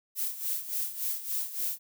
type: noise with tremolo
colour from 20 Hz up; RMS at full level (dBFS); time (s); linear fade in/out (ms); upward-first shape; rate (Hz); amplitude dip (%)
violet; -30; 0.15-1.79; 50; sine; 3.5; 75
effects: none